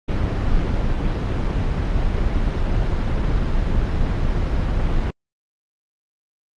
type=noise; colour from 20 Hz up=brown; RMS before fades=-19 dBFS; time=0.08-5.11 s; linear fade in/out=10 ms; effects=low-pass 4000 Hz 12 dB/octave + Opus 24 kbps